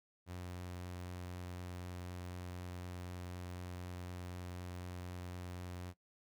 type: tone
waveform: sawtooth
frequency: 89.6 Hz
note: F2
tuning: 45 cents sharp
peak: -40 dBFS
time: 0.26-5.94 s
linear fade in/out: 50 ms
effects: noise-tail reverb RT60 0.1 s tail -19 dB re dry